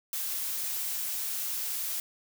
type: noise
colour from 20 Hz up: blue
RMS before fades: -33 dBFS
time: 0.13-2 s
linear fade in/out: 2 ms
effects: none